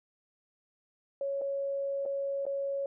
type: tone with dropouts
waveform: sine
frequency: 554.4 Hz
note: C#5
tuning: in tune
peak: -30 dBFS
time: 1.21-2.86 s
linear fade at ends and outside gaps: 2 ms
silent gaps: 1.413-1.417 / 2.054-2.06 / 2.454-2.465 s
effects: none